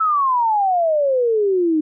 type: exponential sweep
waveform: sine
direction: down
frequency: 1325 to 302 Hz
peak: -14 dBFS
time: 0-1.81 s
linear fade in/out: 10 ms
effects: none